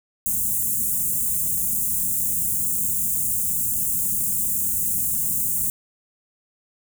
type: band-stop noise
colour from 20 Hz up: white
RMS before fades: -23 dBFS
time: 0.26-5.7 s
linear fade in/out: 0 ms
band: 240 to 7200 Hz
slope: 48 dB/octave
effects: none